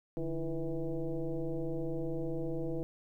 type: tone with frequency modulation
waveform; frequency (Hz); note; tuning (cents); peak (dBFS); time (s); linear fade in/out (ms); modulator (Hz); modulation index
sine; 172.3; F3; -23; -32; 0.17-2.83; 0; 160; 2.3
effects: 12-bit